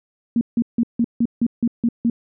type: tone bursts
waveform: sine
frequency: 234.3 Hz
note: A#3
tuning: 9 cents sharp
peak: -14 dBFS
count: 9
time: 0.36-2.099 s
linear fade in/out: 2 ms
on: 51 ms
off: 160 ms
effects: none